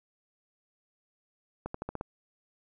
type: accelerating click train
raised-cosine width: 1 ms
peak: -21 dBFS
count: 6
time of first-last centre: 1.66-2.011 s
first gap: 84 ms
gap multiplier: 0.91
effects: none